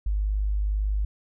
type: tone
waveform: sine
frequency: 51 Hz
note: G#1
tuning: 31 cents flat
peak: -22 dBFS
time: 0.06-1.05 s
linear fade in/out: 5 ms
effects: none